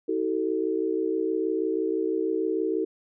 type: tone cluster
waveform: sine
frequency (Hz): 320.8 / 379.9 / 446.1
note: E4 / F#4 / A4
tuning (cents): -47 / +46 / +24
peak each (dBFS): -28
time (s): 0.08-2.85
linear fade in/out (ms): 10
effects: none